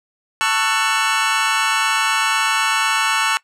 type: chord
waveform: 25% pulse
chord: F# minor seventh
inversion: first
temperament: just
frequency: 888 / 1110 / 1332 / 1480 Hz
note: A5 / C#6 / E6 / F#6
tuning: +16 / +2 / +18 / 0 cents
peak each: -18 dBFS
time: 0.41-3.37 s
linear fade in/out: 0 ms
effects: noise-tail reverb RT60 0.1 s tail -20 dB re dry + low-pass 9000 Hz 12 dB/octave